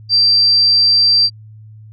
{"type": "tone", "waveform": "sine", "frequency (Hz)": 4699, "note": "D8", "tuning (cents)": 0, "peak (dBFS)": -8, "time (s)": [0.09, 1.3], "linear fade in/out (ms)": 50, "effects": ["added 108 Hz sine -35 dBFS peak until 1.92 s"]}